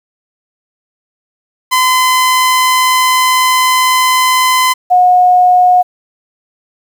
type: tone pair in turn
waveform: sawtooth / sine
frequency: 1022 / 724.8 Hz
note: C6 / F#5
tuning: -41 / -36 cents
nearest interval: tritone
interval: 595 cents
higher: first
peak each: -4 dBFS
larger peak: neither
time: 1.71-4.74 / 4.9-5.83 s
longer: first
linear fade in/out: 20 ms
effects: 7-bit